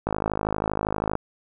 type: click train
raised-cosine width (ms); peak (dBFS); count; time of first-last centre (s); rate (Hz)
1; -10; 58; 0.07-1.154; 52.6
effects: none